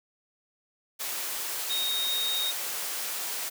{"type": "tone in noise", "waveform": "sine", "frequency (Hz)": 3729, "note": "A#7", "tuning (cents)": 0, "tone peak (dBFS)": -27, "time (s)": [1.69, 2.52], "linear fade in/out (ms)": 20, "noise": "white", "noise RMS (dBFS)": -33, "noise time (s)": [0.99, 3.5], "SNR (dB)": 3, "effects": ["high-pass 400 Hz 12 dB/octave"]}